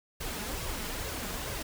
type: noise with flanger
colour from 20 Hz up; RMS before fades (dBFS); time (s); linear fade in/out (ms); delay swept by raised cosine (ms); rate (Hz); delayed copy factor
pink; -36; 0.2-1.63; 10; 1.8 to 4.9; 2.3; +0.55
effects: none